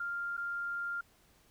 sine tone with dropouts, 1396.9 Hz, F6, in tune, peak -34 dBFS, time 0-1.01 s, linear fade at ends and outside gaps 5 ms, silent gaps 0.369-0.376 s, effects pink hiss -66 dBFS RMS until 1.5 s

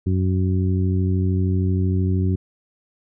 harmonic tone, 93 Hz, F#2, 9 cents sharp, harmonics 1 / 2 / 3 / 4, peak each -18 / -24 / -28 / -30 dBFS, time 0.06-2.36 s, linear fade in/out 10 ms, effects none

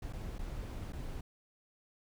brown noise with dropouts, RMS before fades -41 dBFS, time 0.02-1.21 s, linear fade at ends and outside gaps 5 ms, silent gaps 0.127-0.132 / 0.384-0.39 / 0.924-0.931 s, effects none

